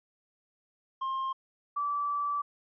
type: tone pair in turn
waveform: triangle / sine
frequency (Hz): 1062 / 1158.1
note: C6 / D6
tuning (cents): +25 / -25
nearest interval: minor second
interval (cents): 150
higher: second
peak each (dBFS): -28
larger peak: neither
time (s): 1.01-1.33 / 1.76-2.42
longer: second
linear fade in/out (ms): 10
effects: resampled to 11025 Hz